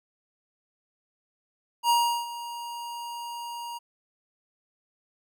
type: tone with ADSR envelope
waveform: square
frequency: 945 Hz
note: A#5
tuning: 23 cents sharp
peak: -19 dBFS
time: 1.83-3.79 s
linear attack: 66 ms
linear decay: 360 ms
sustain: -16 dB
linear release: 19 ms
effects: none